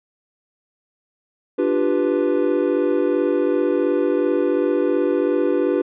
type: chord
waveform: triangle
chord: G dominant seventh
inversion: second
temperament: equal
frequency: 293.7 / 349.2 / 392 / 493.9 Hz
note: D4 / F4 / G4 / B4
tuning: 0 / 0 / 0 / 0 cents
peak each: -20 dBFS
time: 1.58-5.82 s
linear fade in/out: 10 ms
effects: resampled to 8000 Hz